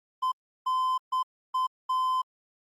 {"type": "tone bursts at uneven times", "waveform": "triangle", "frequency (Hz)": 1028, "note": "C6", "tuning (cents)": -31, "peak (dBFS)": -22, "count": 5, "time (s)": [[0.22, 0.32], [0.66, 0.98], [1.12, 1.23], [1.54, 1.67], [1.89, 2.22]], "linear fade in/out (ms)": 10, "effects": ["Opus 32 kbps"]}